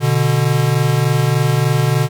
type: tone pair together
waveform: square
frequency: 123.47 / 146.83 Hz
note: B2 / D3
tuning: 0 / 0 cents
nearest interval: minor third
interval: 300 cents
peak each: -16 dBFS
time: 0-2.09 s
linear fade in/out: 50 ms
effects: none